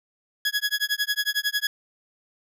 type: tone with tremolo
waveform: 20% pulse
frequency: 1674 Hz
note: G#6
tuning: 13 cents sharp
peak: -15 dBFS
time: 0.45-1.67 s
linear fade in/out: 2 ms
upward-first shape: sine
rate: 11 Hz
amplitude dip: 100%
effects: none